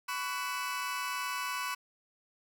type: tone cluster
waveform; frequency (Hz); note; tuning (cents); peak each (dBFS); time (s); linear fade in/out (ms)
35% pulse; 996 / 1128 / 1487 / 2613; B5 / C#6 / F#6 / E7; +14 / +30 / +8 / -16; -37 / -36 / -38 / -40; 0.08-1.75; 10
effects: none